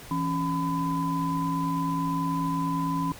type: tone cluster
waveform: sine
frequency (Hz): 166.5 / 275.5 / 1006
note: E3 / C#4 / B5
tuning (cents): +18 / -11 / +32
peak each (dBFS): -29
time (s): 0.11-3.12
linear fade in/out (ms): 2
effects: pink hiss -45 dBFS RMS until 3.19 s